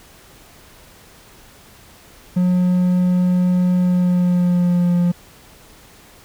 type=tone with pitch glide; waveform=triangle; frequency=180.4 to 175.26 Hz; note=F#3 to F3; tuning=-44 to +6 cents; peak=-11 dBFS; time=2.36-5.12 s; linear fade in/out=10 ms; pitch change=-50 cents; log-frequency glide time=3.79-4.97 s; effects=pink hiss -46 dBFS RMS until 6.24 s